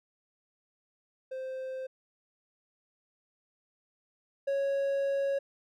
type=tone pair in turn; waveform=triangle; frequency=522 / 553 Hz; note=C5 / C#5; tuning=-4 / -4 cents; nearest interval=minor second; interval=100 cents; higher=second; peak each=-33 / -25 dBFS; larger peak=second; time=1.31-1.87 / 4.47-5.39 s; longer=second; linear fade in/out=10 ms; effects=none

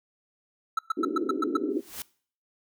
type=tone bursts; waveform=triangle; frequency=1318.5 Hz; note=E6; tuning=in tune; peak=-20 dBFS; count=7; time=0.77-1.57 s; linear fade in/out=5 ms; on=20 ms; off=110 ms
type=band-pass noise; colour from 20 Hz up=pink; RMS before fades=-29 dBFS; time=0.97-1.81 s; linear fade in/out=10 ms; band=280 to 390 Hz; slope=48 dB/octave
type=noise with exponential growth; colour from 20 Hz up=white; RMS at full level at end=-33 dBFS; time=1.7-2.02 s; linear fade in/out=2 ms; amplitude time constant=69 ms
effects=noise-tail reverb RT60 0.5 s tail -22 dB re dry

